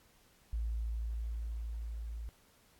sine tone with level ramp, 56.3 Hz, A1, 40 cents sharp, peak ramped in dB -32 to -39 dBFS, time 0.53-2.29 s, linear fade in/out 0 ms, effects pink hiss -66 dBFS RMS until 2.79 s + AAC 64 kbps

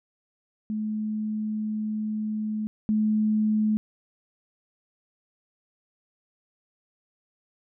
sine tone pair in turn, 214.7 / 214.7 Hz, A3 / A3, -42 / -42 cents, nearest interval unison, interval 0 cents, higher neither, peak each -26 / -20 dBFS, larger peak second, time 0.7-2.67 / 2.89-3.77 s, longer first, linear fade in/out 0 ms, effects none

